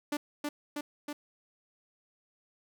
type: tone with echo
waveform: sawtooth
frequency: 293.7 Hz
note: D4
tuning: in tune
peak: -26 dBFS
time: 0.12-0.17 s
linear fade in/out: 5 ms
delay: 320 ms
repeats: 3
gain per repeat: -2 dB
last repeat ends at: 1.13 s
effects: none